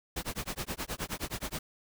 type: noise with tremolo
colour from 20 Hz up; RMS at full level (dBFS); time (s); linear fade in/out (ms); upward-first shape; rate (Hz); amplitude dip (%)
pink; -34; 0.16-1.59; 5; sine; 9.5; 100
effects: none